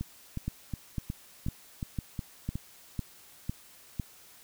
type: two click trains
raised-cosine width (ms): 5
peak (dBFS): -19 / -21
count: 8 / 8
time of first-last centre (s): 0.48-3.998 / 0.01-2.555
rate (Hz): 1.99 / 2.75
effects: white hiss -55 dBFS RMS until 4.43 s